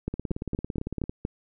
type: two click trains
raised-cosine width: 3 ms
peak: -15 / -18 dBFS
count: 6 / 18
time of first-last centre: 0.08-1.251 / 0.14-1.095 s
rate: 4.27 / 17.8 Hz
effects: none